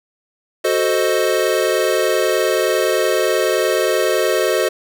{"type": "chord", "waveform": "square", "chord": "F# diminished seventh", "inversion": "none", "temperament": "equal", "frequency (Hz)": [370, 440, 523.3, 622.3], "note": ["F#4", "A4", "C5", "Eb5"], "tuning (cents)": [0, 0, 0, 0], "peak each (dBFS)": -21, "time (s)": [0.64, 4.69], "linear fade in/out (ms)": 10, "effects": []}